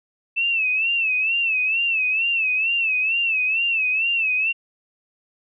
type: tone with vibrato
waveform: sine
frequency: 2637 Hz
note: E7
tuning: in tune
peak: -18 dBFS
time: 0.36-4.53 s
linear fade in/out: 20 ms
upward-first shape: sine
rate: 2.2 Hz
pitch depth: 98 cents each way
effects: none